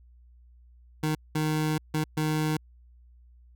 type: tone bursts at uneven times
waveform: 25% pulse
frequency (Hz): 154.6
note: D#3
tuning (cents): -11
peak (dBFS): -21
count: 4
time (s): 1.03-1.15 / 1.35-1.78 / 1.94-2.04 / 2.17-2.57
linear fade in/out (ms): 5
effects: added 60 Hz sine -52 dBFS peak until 3.55 s